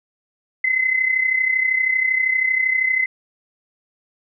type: tone with amplitude modulation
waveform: sine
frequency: 2046 Hz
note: C7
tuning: 39 cents flat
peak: -13 dBFS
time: 0.64-3.06 s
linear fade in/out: 5 ms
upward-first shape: sine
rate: 32.7 Hz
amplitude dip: 65%
effects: none